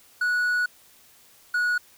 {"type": "tone pair in turn", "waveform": "triangle", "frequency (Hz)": [1467, 1459.4], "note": ["F#6", "F#6"], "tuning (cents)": [-15, -24], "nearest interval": "unison", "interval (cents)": 9, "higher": "first", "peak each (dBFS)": -19, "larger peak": "neither", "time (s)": [[0.21, 0.66], [1.54, 1.78]], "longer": "first", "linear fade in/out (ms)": 5, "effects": ["white hiss -55 dBFS RMS until 1.97 s"]}